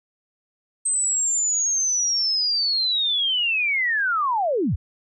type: linear sweep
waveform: sine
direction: down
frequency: 8280 to 51.91 Hz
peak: -19 dBFS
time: 0.85-4.76 s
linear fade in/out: 10 ms
effects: none